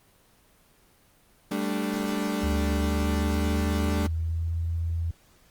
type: chord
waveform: 35% pulse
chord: G suspended second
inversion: none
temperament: equal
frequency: 196 / 220 / 293.7 Hz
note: G3 / A3 / D4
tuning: 0 / 0 / 0 cents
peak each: -29 dBFS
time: 1.51-4.07 s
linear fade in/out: 5 ms
type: tone with pitch glide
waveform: sine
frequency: 73.42 to 83.37 Hz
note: D2 to E2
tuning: 0 to +20 cents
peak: -25 dBFS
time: 2.43-5.11 s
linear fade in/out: 5 ms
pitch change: +220 cents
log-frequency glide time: 2.56-4.54 s
effects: pink hiss -60 dBFS RMS until 5.5 s + Opus 24 kbps